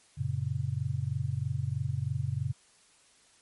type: chord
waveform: sine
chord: F# major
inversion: none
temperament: just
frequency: 92.5 / 115.62 / 138.75 Hz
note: F#2 / A#2 / C#3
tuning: 0 / -14 / +2 cents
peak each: -35 / -33 / -32 dBFS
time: 0.17-2.53 s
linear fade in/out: 20 ms
effects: white hiss -62 dBFS RMS until 3.41 s + MP3 48 kbps